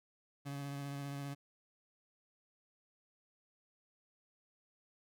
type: tone with vibrato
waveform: 30% pulse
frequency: 140.8 Hz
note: C#3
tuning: 27 cents sharp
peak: -38 dBFS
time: 0.45-1.35 s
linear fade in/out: 20 ms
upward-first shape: triangle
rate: 15 Hz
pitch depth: 22 cents each way
effects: none